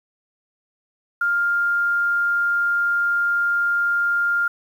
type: tone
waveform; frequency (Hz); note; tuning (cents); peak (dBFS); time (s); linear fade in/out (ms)
sine; 1402; F6; +6; -17; 1.21-4.48; 5
effects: 8-bit